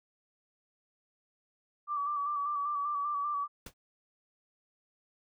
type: tone with vibrato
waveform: sine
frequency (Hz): 1162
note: D6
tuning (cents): -19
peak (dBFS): -30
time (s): 1.87-3.48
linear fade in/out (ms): 50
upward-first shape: square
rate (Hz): 5.1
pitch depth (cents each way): 33
type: noise with exponential decay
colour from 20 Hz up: pink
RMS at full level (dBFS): -39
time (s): 3.66-3.74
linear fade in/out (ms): 5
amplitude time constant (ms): 16
effects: none